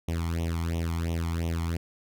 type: tone with flanger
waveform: sawtooth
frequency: 83.4 Hz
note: E2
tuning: 21 cents sharp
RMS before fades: -29 dBFS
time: 0.08-1.77 s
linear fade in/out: 5 ms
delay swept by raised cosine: 0.32 to 0.95 ms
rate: 2.9 Hz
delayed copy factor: +1
effects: none